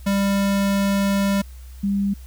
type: tone pair in turn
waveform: square / sine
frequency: 198.2 / 199.29 Hz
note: G3 / G3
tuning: +19 / +29 cents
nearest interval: unison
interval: 10 cents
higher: second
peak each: -18 dBFS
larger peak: neither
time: 0.06-1.42 / 1.83-2.14 s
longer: first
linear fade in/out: 10 ms
effects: added 63 Hz sine -36 dBFS peak until 2.26 s + white hiss -52 dBFS RMS until 2.26 s